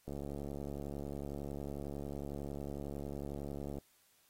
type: click train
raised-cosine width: 2 ms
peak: -29 dBFS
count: 264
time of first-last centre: 0.08-3.784 s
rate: 71 Hz
effects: white hiss -70 dBFS RMS until 4.29 s + AAC 48 kbps